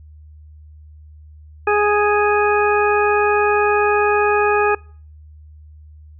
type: harmonic tone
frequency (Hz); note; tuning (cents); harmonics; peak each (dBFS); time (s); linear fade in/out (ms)
415.3; G#4; 0; 1 / 2 / 3 / 4 / 6; -16 / -19 / -21 / -22 / -24; 1.67-4.75; 5
effects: noise-tail reverb RT60 0.5 s tail -26 dB re dry + added 76 Hz sine -39 dBFS peak until 6.19 s